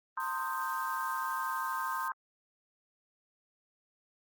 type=chord; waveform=sine; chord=C minor seventh; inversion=third; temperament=equal with one note detuned; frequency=914.2 / 1046.5 / 1244.5 / 1568 Hz; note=Bb5 / C6 / Eb6 / G6; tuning=-34 / 0 / 0 / 0 cents; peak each=-39 / -35 / -39 / -39 dBFS; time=0.17-2.12 s; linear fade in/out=2 ms
type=noise; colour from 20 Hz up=blue; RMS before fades=-48 dBFS; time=0.2-2.08 s; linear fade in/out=0 ms
effects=Opus 24 kbps